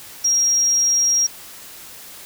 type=tone; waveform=sine; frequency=5630 Hz; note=F8; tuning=13 cents sharp; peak=-14 dBFS; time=0.24-1.27 s; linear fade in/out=10 ms; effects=white hiss -39 dBFS RMS until 2.25 s